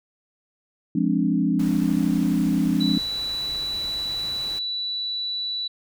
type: chord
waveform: sine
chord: D half-diminished seventh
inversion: first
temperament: equal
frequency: 174.61 / 207.7 / 261.6 / 293.7 Hz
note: F3 / Ab3 / C4 / D4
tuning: 0 / 0 / 0 / 0 cents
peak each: -24 dBFS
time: 0.95-2.98 s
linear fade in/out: 5 ms
type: noise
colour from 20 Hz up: pink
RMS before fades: -40 dBFS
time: 1.59-4.59 s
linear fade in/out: 5 ms
type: tone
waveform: sine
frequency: 3951 Hz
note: B7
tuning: in tune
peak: -25 dBFS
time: 2.8-5.68 s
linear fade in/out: 10 ms
effects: none